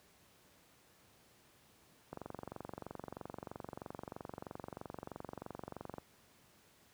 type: click train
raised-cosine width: 1 ms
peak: -29 dBFS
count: 90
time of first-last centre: 2.13-5.983 s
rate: 23.1 Hz
effects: pink hiss -66 dBFS RMS until 6.93 s + high-pass 80 Hz 12 dB/octave